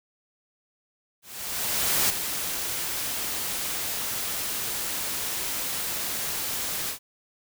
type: noise with ADSR envelope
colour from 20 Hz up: white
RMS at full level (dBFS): -22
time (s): 1.22-6.99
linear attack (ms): 880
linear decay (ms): 3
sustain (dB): -8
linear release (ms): 97
effects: none